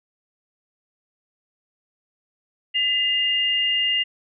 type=tone pair together; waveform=sine; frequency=2019 / 2821 Hz; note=B6 / F7; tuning=+38 / +17 cents; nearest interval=tritone; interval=579 cents; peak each=-26 / -19 dBFS; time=2.74-4.04 s; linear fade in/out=20 ms; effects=none